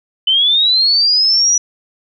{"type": "linear sweep", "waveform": "sine", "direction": "up", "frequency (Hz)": [3012, 5890], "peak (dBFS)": -9, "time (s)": [0.27, 1.58], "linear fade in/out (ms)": 5, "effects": []}